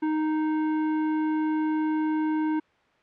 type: tone with tanh clipping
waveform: sine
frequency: 310.5 Hz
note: D#4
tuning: 3 cents flat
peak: -25 dBFS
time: 0.02-2.6 s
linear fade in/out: 10 ms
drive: 15 dB
effects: white hiss -62 dBFS RMS until 3.02 s + low-pass 2000 Hz 12 dB/octave